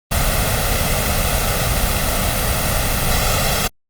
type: noise with comb filter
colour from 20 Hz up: pink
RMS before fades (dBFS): -17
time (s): 0.11-3.68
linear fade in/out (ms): 10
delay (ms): 1.5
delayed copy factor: +0.8
effects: Opus 24 kbps